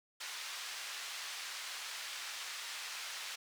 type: band-pass noise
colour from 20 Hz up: white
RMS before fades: -44 dBFS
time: 0.2-3.36 s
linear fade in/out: 10 ms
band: 1100 to 5100 Hz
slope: 12 dB/octave
effects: none